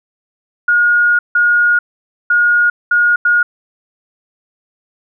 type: tone bursts at uneven times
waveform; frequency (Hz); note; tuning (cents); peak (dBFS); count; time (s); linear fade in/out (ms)
sine; 1435; F6; +47; -8; 5; 0.68-1.19 / 1.35-1.79 / 2.3-2.7 / 2.91-3.16 / 3.25-3.43; 5
effects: none